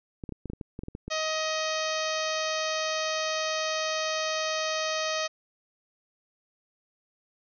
clicks, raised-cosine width 3 ms, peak -23 dBFS, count 12, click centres 0.238 / 0.292 / 0.323 / 0.457 / 0.5 / 0.534 / 0.612 / 0.791 / 0.835 / 0.884 / 0.951 / 1.08 s
harmonic tone, 629 Hz, D#5, 19 cents sharp, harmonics 1 / 2 / 3 / 4 / 5 / 6 / 7 / 8 / 9 / 10, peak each -31 / -34 / -36 / -37 / -38 / -39 / -39 / -40 / -41 / -41 dBFS, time 1.1-5.28 s, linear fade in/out 20 ms
effects none

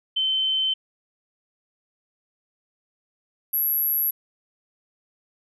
sine tone pair in turn, 3079 / 11625 Hz, G7 / F#9, -32 / -32 cents, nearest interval octave + major seventh, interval 2300 cents, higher second, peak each -20 dBFS, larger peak neither, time 0.16-0.74 / 3.53-4.11 s, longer neither, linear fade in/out 10 ms, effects none

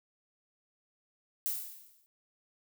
violet noise with exponential decay, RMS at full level -31 dBFS, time 1.46-2.06 s, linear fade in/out 0 ms, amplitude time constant 130 ms, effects none

